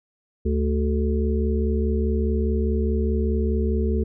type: harmonic tone with a mistuned harmonic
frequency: 73.42 Hz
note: D2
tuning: in tune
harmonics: 1 / 3 / 5 / 6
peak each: -21 / -26 / -28 / -29 dBFS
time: 0.45-4.04 s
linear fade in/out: 10 ms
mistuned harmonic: 5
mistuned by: +40 cents
effects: none